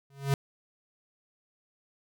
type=tone with exponential growth; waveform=square; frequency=138.59 Hz; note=C#3; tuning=in tune; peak=-21 dBFS; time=0.1-0.34 s; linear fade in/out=2 ms; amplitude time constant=51 ms; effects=none